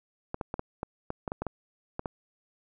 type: clicks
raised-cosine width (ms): 1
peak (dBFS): -18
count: 12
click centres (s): 0.344 / 0.412 / 0.541 / 0.594 / 0.831 / 1.104 / 1.278 / 1.319 / 1.42 / 1.467 / 1.994 / 2.058
effects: none